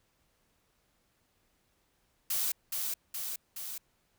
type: noise with echo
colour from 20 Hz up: blue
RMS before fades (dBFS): -31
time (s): 2.3-2.52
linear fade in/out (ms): 5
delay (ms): 420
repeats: 3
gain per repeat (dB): -3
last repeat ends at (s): 3.78
effects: pink hiss -73 dBFS RMS until 4.18 s